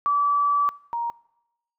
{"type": "tone pair in turn", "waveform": "sine", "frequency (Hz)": [1153, 938.7], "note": ["D6", "A#5"], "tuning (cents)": [-32, 12], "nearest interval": "major third", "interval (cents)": 356, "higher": "first", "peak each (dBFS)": [-18, -24], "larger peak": "first", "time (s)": [[0.06, 0.69], [0.93, 1.1]], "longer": "first", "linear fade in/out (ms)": 0, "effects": ["noise-tail reverb RT60 0.9 s tail -23 dB re dry"]}